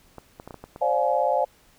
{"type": "clicks", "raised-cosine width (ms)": 1, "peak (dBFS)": -24, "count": 7, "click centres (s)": [0.183, 0.399, 0.476, 0.508, 0.543, 0.64, 0.761]}
{"type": "chord", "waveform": "sine", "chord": "D half-diminished seventh", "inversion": "third", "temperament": "just", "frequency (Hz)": [528.6, 587.3, 704.8, 845.8], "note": ["C5", "D5", "F5", "Ab5"], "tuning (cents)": [18, 0, 16, 31], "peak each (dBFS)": -25, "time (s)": [0.81, 1.45], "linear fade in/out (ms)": 10}
{"effects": ["pink hiss -58 dBFS RMS until 1.78 s"]}